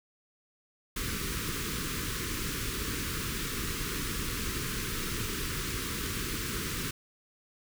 pink band-stop noise, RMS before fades -34 dBFS, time 0.96-6.91 s, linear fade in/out 5 ms, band 460 to 1100 Hz, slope 48 dB/octave, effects none

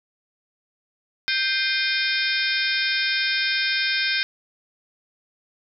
harmonic tone with a mistuned harmonic, 523.3 Hz, C5, in tune, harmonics 3 / 4 / 5 / 6 / 7 / 8 / 9 / 10, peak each -25 / -29 / -28 / -32 / -28 / -34 / -31 / -29 dBFS, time 1.28-4.23 s, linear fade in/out 0 ms, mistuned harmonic 5, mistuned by -120 cents, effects none

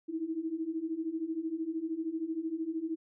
sine beating tone pair, 314.6 / 327.6 Hz, D#4 / E4, +19 / -11 cents, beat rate 13 Hz, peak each -37 / -34 dBFS, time 0.08-2.96 s, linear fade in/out 20 ms, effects none

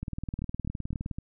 two click trains, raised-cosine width 5 ms, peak -22 / -21 dBFS, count 4 / 22, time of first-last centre 0.42-1.185 / 0.03-1.112 s, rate 3.92 / 19.4 Hz, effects none

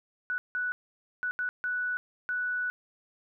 sine tone bursts at uneven times, 1480 Hz, F#6, in tune, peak -28 dBFS, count 6, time 0.3-0.38 / 0.55-0.72 / 1.23-1.31 / 1.39-1.49 / 1.64-1.97 / 2.29-2.7 s, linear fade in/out 0 ms, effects none

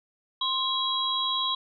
sine tone cluster, 1051 / 3315 / 3884 Hz, C6 / G#7 / B7, +7 / -4 / -30 cents, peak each -29 dBFS, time 0.41-1.55 s, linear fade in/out 5 ms, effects none

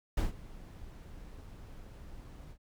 brown noise with ADSR envelope, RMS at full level -27 dBFS, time 0.17-2.58 s, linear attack 7 ms, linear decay 140 ms, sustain -21 dB, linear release 75 ms, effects none

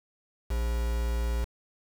triangle tone with quantisation, 58.27 Hz, A#1, in tune, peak -24 dBFS, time 0.5-1.45 s, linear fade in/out 10 ms, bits 6, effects none

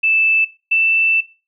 sine tone pair in turn, 2637 / 2658 Hz, E7 / E7, 0 / +14 cents, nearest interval unison, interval 14 cents, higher second, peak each -12 / -11 dBFS, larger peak second, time 0.03-0.45 / 0.71-1.21 s, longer second, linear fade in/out 10 ms, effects noise-tail reverb RT60 0.3 s tail -17 dB re dry

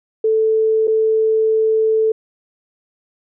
sine tone with dropouts, 440 Hz, A4, in tune, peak -12 dBFS, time 0.24-2.12 s, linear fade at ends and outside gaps 5 ms, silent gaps 0.873-0.878 s, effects none

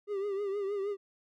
triangle tone with vibrato, 400.4 Hz, G4, 37 cents sharp, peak -29 dBFS, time 0.07-0.97 s, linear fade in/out 50 ms, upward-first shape triangle, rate 6.4 Hz, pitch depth 80 cents each way, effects none

